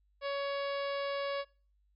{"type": "harmonic tone", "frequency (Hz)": 560, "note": "C#5", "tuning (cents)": 18, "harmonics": [1, 2, 3, 4, 5, 6, 7, 8, 9], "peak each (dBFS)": [-34, -40, -44, -46, -48, -50, -51, -52, -53], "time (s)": [0.21, 1.45], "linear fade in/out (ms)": 50, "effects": ["noise-tail reverb RT60 0.4 s tail -22 dB re dry", "added 50 Hz sine -68 dBFS peak until 1.95 s"]}